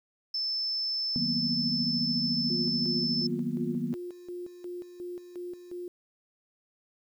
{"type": "tone", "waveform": "sine", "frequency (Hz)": 5274, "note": "E8", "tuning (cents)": 0, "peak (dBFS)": -28, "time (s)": [0.34, 3.27], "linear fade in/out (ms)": 5}
{"type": "chord", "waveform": "sine", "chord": "B major seventh", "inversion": "first", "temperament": "equal", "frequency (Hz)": [155.56, 185, 233.1, 246.9], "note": ["D#3", "F#3", "A#3", "B3"], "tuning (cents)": [0, 0, 0, 0], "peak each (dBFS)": [-36, -37, -32, -33], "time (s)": [1.16, 3.94], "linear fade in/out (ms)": 0}
{"type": "tone with tremolo", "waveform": "sine", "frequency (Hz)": 354.8, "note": "F4", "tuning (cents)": 27, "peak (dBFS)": -35, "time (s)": [2.5, 5.88], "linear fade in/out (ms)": 2, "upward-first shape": "square", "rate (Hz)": 2.8, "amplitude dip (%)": 70}
{"effects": ["10-bit"]}